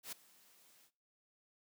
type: noise with ADSR envelope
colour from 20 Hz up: white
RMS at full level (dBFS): -43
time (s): 0.03-0.91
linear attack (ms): 93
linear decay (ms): 8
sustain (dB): -23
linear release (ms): 67
effects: noise-tail reverb RT60 0.4 s tail -22 dB re dry + high-pass 150 Hz 12 dB/octave